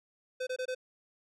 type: tone bursts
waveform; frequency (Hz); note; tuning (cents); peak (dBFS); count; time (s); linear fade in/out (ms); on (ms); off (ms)
square; 510; C5; -44; -33; 4; 0.4-0.749; 10; 70; 23
effects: low-pass 7000 Hz 12 dB/octave